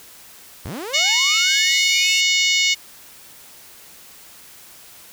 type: linear sweep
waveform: sawtooth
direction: up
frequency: 55 to 2800 Hz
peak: -24 dBFS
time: 0.65-2.21 s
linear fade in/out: 5 ms
type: harmonic tone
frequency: 731 Hz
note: F#5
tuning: 21 cents flat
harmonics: 3 / 4 / 5 / 6 / 7 / 8 / 9 / 10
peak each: -19 / -21 / -23 / -25 / -26 / -27 / -28 / -29 dBFS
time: 0.93-2.75 s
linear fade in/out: 20 ms
effects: white hiss -44 dBFS RMS until 5.12 s